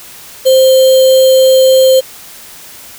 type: tone with sample-and-hold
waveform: sine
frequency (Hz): 523.3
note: C5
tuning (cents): 0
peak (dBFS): -3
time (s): 0.45-2.01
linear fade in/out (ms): 20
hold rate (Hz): 3675
effects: white hiss -33 dBFS RMS until 2.98 s